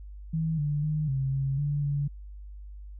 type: tone with pitch steps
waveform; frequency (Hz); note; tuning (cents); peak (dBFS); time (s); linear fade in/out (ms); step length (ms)
sine; 160.5 / 146.9 / 152.9 / 134.3 / 135.9 / 144.9 / 142.8; E3 / D3 / D#3 / C3 / C#3 / D3 / D3; -46 / +1 / -30 / +46 / -34 / -23 / -48; -25; 0.33-2.08; 10; 250
effects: added 50 Hz sine -40 dBFS peak until 2.99 s